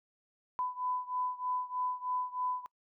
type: beating tone pair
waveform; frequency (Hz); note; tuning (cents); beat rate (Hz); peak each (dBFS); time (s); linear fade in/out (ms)
sine; 1000 / 1003.2; B5 / B5; +21 / +27; 3.2; -35 / -37; 0.59-2.66; 0
effects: noise-tail reverb RT60 0.1 s tail -24 dB re dry